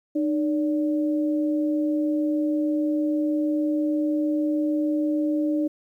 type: tone pair together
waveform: sine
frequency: 304.4 / 575.6 Hz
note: D#4 / D5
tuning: -38 / -35 cents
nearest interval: major seventh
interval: 1103 cents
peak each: -21 / -30 dBFS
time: 0.15-5.68 s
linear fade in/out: 10 ms
effects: 10-bit